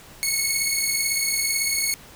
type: beating tone pair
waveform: 10% pulse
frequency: 2189 / 2207 Hz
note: C#7 / C#7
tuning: -22 / -8 cents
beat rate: 18 Hz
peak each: -15 dBFS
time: 0.23-1.94 s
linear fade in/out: 0 ms
effects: pink hiss -46 dBFS RMS until 2.15 s